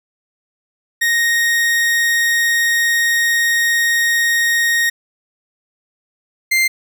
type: tone pair in turn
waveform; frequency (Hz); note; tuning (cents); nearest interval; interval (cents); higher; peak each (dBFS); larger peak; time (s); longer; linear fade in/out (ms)
40% pulse; 1864.7 / 2093; A#6 / C7; 0 / 0; major second; 200; second; -12 / -11; second; 1.01-4.9 / 6.51-6.68; first; 10
effects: none